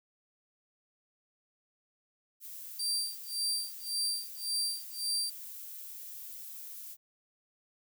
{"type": "noise", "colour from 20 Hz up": "violet", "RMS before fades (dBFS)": -45, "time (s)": [2.4, 6.97], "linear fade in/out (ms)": 50}
{"type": "tone with tremolo", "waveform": "30% pulse", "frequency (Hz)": 4699, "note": "D8", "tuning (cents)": 0, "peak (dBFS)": -26, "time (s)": [2.79, 5.3], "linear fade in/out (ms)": 5, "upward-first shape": "sine", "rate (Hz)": 1.8, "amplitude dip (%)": 100}
{"effects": []}